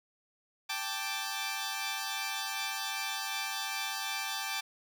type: chord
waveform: 10% pulse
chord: G suspended second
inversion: none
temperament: equal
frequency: 784 / 880 / 1174.7 Hz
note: G5 / A5 / D6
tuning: 0 / 0 / 0 cents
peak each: -30 dBFS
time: 0.69-4.61 s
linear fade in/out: 10 ms
effects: none